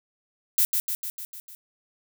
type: noise with echo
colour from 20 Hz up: violet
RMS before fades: -20 dBFS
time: 0.58-0.65 s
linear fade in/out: 0 ms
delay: 150 ms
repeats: 6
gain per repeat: -4 dB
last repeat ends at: 1.55 s
effects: none